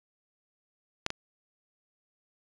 clicks, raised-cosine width 0.2 ms, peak -10 / -15 dBFS, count 2, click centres 1.064 / 1.104 s, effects resampled to 22050 Hz

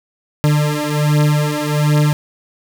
40% pulse beating tone pair, 148.5 / 149.8 Hz, D3 / D3, +20 / +35 cents, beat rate 1.3 Hz, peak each -15 dBFS, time 0.44-2.13 s, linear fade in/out 0 ms, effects none

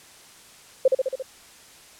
sine tone with echo, 523.3 Hz, C5, in tune, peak -12 dBFS, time 0.85-0.88 s, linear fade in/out 5 ms, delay 69 ms, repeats 5, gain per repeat -3 dB, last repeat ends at 1.225 s, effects white hiss -49 dBFS RMS until 1.99 s + low-pass 10000 Hz 12 dB/octave

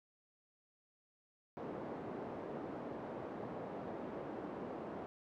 pink band-pass noise, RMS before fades -45 dBFS, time 1.57-5.06 s, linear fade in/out 0 ms, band 250 to 710 Hz, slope 12 dB/octave, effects none

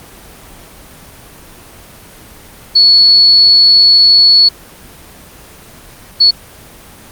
sine tone bursts at uneven times, 4403 Hz, C#8, 13 cents flat, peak -3 dBFS, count 2, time 2.75-4.49 / 6.2-6.31 s, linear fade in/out 10 ms, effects pink hiss -36 dBFS RMS until 7.11 s + Opus 24 kbps

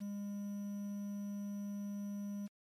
triangle tone with quantisation, 202.9 Hz, G#3, 40 cents flat, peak -37 dBFS, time 0-2.48 s, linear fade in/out 20 ms, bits 10, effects MP3 64 kbps

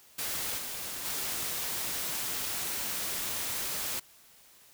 white noise with level steps, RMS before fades -34 / -38 / -34 dBFS, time 0.18-4 s, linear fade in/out 10 ms, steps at 0.57 / 1.04 s, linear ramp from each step 20 ms, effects white hiss -58 dBFS RMS until 4.73 s

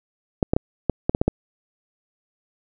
clicks, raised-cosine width 2 ms, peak -4 dBFS, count 8, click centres 0.428 / 0.535 / 0.565 / 0.897 / 1.095 / 1.149 / 1.215 / 1.28 s, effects none

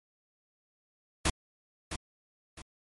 pink noise with echo, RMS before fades -26 dBFS, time 1.25-1.3 s, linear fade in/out 5 ms, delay 660 ms, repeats 2, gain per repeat -10 dB, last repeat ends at 2.62 s, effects MP3 48 kbps

